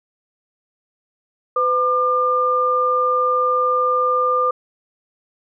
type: tone pair together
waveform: sine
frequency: 504.5 / 1200 Hz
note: B4 / D6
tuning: +37 / +37 cents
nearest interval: octave + minor third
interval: 1500 cents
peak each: -20 / -16 dBFS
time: 1.56-4.51 s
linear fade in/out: 5 ms
effects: none